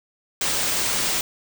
white band-stop noise, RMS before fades -23 dBFS, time 0.41-1.21 s, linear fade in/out 2 ms, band 10000 to 15000 Hz, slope 96 dB/octave, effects none

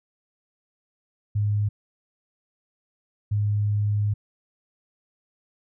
sine tone pair in turn, 103.83 / 103.83 Hz, G#2 / G#2, 0 / 0 cents, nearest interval unison, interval 0 cents, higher neither, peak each -20 dBFS, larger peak neither, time 1.35-1.69 / 3.31-4.14 s, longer second, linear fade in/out 10 ms, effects none

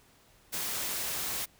white noise, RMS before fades -34 dBFS, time 0.52-1.46 s, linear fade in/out 20 ms, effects pink hiss -62 dBFS RMS until 1.59 s

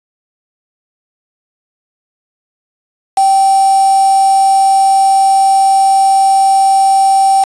sine tone with quantisation, 778 Hz, G5, 13 cents flat, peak -6 dBFS, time 3.17-7.44 s, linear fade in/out 5 ms, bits 3, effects resampled to 22050 Hz

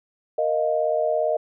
sine chord, Bb suspended fourth, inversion none, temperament just, 466.2 / 621.6 / 699.2 Hz, Bb4 / Eb5 / F5, 0 / -2 / +2 cents, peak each -26 / -21 / -27 dBFS, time 0.38-1.37 s, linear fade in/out 5 ms, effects none

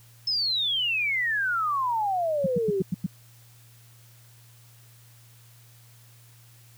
sine exponential sweep, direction down, 5280 to 370 Hz, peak -23 dBFS, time 0.27-2.82 s, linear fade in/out 5 ms
sine tone bursts, 179.7 Hz, F3, 50 cents sharp, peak -22 dBFS, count 6, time 2.44-3.064 s, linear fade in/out 5 ms, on 24 ms, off 96 ms
effects added 117 Hz sine -52 dBFS peak until 6.77 s + white hiss -57 dBFS RMS until 6.77 s

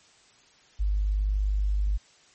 sine tone, 50.5 Hz, G#1, 48 cents flat, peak -22 dBFS, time 0.79-1.98 s, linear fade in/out 20 ms, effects white hiss -58 dBFS RMS until 2.34 s + MP3 32 kbps

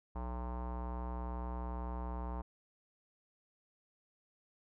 square tone with low-pass filter, 61.1 Hz, B1, 18 cents flat, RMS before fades -40 dBFS, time 0.15-2.42 s, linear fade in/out 10 ms, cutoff 960 Hz, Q 4.2, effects none

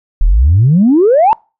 sine exponential sweep, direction up, 34.5 to 932.3 Hz, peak -4 dBFS, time 0.21-1.33 s, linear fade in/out 0 ms, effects noise-tail reverb RT60 0.3 s tail -26 dB re dry + tanh soft clip ceiling -1 dBFS

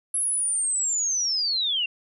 sine linear sweep, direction down, 11000 to 2702 Hz, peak -22 dBFS, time 0.14-1.86 s, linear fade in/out 5 ms, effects none

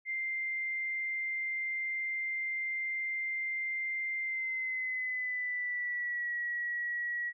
sine tone with pitch glide, 2093 to 1919.3 Hz, C7 to B6, 0 to -50 cents, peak -32 dBFS, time 0.05-7.33 s, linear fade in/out 50 ms, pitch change -150 cents, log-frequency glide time 4.21-6.33 s, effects none

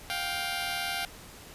10% pulse tone pair together, 703.8 / 782 Hz, F5 / G5, +13 / -4 cents, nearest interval major second, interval 183 cents, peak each -25 dBFS, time 0.1-1.05 s, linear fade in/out 0 ms, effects pink hiss -48 dBFS RMS until 1.54 s + resampled to 32000 Hz

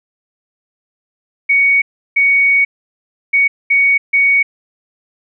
sine tone bursts at uneven times, 2235 Hz, C#7, 14 cents sharp, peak -8 dBFS, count 5, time 1.49-1.82 / 2.16-2.65 / 3.33-3.48 / 3.7-3.98 / 4.13-4.43 s, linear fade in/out 10 ms, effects none

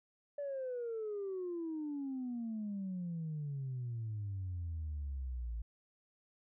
sine exponential sweep, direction down, 582 to 55 Hz, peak -36 dBFS, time 0.38-5.62 s, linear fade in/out 5 ms, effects tanh soft clip ceiling -34 dBFS

